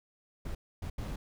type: noise bursts at uneven times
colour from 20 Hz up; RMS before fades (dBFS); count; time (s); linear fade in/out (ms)
brown; -37; 3; 0.45-0.55 / 0.82-0.9 / 0.98-1.16; 5
effects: none